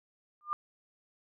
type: tone with exponential growth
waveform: sine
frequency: 1200 Hz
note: D6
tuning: 37 cents sharp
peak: -25 dBFS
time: 0.41-0.53 s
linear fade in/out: 0 ms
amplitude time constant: 24 ms
effects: none